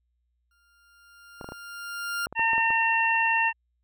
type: tone with exponential growth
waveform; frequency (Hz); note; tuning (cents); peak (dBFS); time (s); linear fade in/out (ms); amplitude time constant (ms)
40% pulse; 1400; F6; +4; -25; 0.51-2.26; 2; 380
type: clicks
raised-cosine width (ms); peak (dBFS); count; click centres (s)
1; -23; 10; 1.412 / 1.444 / 1.489 / 1.521 / 2.269 / 2.326 / 2.395 / 2.533 / 2.58 / 2.705
type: harmonic tone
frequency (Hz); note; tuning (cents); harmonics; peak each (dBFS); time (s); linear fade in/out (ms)
909; A#5; -44; 1 / 2 / 3; -25 / -25 / -25; 2.35-3.53; 50
effects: added 60 Hz sine -70 dBFS peak until 3.83 s